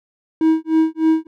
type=tone with tremolo; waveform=triangle; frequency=319.6 Hz; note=D#4; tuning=47 cents sharp; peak=-8 dBFS; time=0.41-1.27 s; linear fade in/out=2 ms; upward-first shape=sine; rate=3.3 Hz; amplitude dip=100%; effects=none